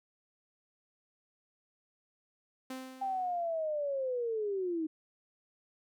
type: tone with exponential decay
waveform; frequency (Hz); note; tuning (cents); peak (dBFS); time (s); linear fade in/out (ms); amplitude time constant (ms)
sawtooth; 260; C4; -11; -34; 2.7-3.67; 5; 210
type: linear sweep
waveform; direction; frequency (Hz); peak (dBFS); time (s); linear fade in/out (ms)
sine; down; 792 to 308.1; -31; 3.01-4.87; 10
effects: none